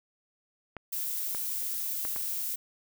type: clicks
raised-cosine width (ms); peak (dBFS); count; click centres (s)
0.5; -24; 4; 0.767 / 1.348 / 2.051 / 2.162
type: noise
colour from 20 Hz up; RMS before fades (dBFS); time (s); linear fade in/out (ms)
violet; -33; 0.92-2.56; 10
effects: none